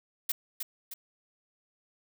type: noise with echo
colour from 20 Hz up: blue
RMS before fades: -29 dBFS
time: 0.29-0.32 s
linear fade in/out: 5 ms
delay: 310 ms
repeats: 2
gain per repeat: -6 dB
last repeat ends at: 0.94 s
effects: none